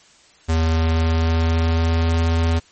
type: tone with pitch glide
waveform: square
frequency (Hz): 81 to 82.61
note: E2 to E2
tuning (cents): -30 to +4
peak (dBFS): -16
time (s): 0.48-2.6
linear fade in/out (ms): 20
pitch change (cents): +34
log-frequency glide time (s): 0.64-2.1
effects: white hiss -51 dBFS RMS until 2.71 s + MP3 32 kbps